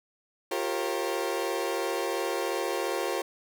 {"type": "chord", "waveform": "30% pulse", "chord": "G half-diminished seventh", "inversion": "third", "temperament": "equal with one note detuned", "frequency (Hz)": [349.2, 392, 466.2, 540.8], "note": ["F4", "G4", "Bb4", "Db5"], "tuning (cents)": [0, 0, 0, -43], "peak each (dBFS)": -31, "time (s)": [0.51, 3.22], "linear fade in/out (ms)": 5, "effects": []}